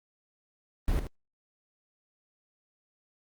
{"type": "noise with echo", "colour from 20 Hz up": "brown", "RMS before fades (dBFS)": -26, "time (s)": [0.88, 0.99], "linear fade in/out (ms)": 0, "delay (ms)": 78, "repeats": 1, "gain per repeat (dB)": -8, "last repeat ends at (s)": 1.068, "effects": ["Opus 32 kbps"]}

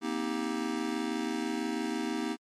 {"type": "chord", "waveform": "square", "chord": "C minor seventh", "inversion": "third", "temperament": "just", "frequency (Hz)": [235.5, 261.6, 314, 392.4], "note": ["Bb3", "C4", "Eb4", "G4"], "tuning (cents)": [18, 0, 16, 2], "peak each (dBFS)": [-36, -38, -35, -39], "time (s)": [0.01, 2.37], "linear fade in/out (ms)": 50, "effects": ["low-pass 8000 Hz 12 dB/octave", "MP3 64 kbps"]}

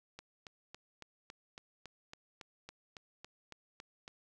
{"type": "click train", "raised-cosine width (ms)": 0.2, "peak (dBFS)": -30, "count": 15, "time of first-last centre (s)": [0.19, 4.079], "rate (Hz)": 3.6, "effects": []}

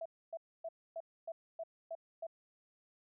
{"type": "tone bursts", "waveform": "sine", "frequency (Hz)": 659.3, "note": "E5", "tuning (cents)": 0, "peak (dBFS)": -39, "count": 8, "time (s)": [0.01, 2.268], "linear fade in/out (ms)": 5, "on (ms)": 46, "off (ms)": 270, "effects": []}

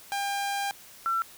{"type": "tone pair in turn", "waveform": ["sawtooth", "sine"], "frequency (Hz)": [800, 1348.2], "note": ["G5", "E6"], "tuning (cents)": [35, 39], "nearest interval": "major sixth", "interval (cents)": 904, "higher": "second", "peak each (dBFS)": -24, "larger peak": "neither", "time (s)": [[0.12, 0.71], [1.06, 1.22]], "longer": "first", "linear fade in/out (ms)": 0, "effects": ["white hiss -50 dBFS RMS until 1.37 s"]}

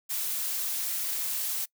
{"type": "noise", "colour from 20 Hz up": "blue", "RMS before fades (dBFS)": -31, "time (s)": [0.09, 1.66], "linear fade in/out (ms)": 20, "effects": ["noise-tail reverb RT60 0.1 s tail -24 dB re dry"]}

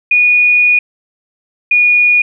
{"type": "tone pair in turn", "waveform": "sine", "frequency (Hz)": [2457, 2448], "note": ["D#7", "D#7"], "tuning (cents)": [-22, -29], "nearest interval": "unison", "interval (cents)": 7, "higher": "first", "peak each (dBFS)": -6, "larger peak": "neither", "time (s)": [[0.11, 0.79], [1.71, 2.22]], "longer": "first", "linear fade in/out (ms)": 5, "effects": []}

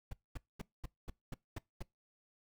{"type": "noise bursts", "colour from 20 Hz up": "brown", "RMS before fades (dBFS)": -40, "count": 8, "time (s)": [0.11, 1.826], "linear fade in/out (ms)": 5, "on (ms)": 22, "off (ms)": 220, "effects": ["noise-tail reverb RT60 0.2 s tail -23 dB re dry"]}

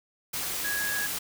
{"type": "tone in noise", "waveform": "sine", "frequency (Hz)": 1661.2, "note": "G#6", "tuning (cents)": 0, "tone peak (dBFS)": -29, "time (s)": [0.64, 1.07], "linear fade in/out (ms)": 10, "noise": "white", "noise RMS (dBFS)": -32, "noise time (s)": [0.33, 1.19], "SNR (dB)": 0, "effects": []}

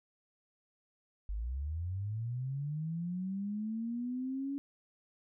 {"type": "linear sweep", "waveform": "sine", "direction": "up", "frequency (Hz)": [47.62, 282.1], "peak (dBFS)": -34, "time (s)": [1.29, 4.58], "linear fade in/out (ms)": 0, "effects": []}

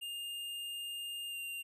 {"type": "tone with pitch glide", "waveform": "square", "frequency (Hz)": [2816, 2782], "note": ["F7", "F7"], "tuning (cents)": [14, -7], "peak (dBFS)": -40, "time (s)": [0.01, 1.63], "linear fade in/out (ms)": 20, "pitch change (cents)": -21, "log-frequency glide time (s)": [1.29, 1.36], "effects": []}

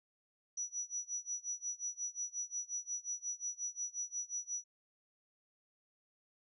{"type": "tone with tremolo", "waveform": "sine", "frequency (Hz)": 5880, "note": "F#8", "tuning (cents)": -12, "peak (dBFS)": -35, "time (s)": [0.57, 4.64], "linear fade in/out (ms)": 5, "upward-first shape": "sine", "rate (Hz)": 5.6, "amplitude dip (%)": 95, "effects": []}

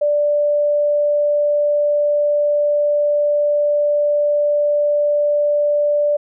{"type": "tone", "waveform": "sine", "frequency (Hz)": 587.3, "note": "D5", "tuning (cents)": 0, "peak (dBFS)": -13, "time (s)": [0.01, 6.17], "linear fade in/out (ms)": 10, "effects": []}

